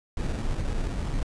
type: noise with sample-and-hold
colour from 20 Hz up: brown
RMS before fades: -28 dBFS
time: 0.17-1.23 s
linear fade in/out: 2 ms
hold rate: 2100 Hz
effects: resampled to 22050 Hz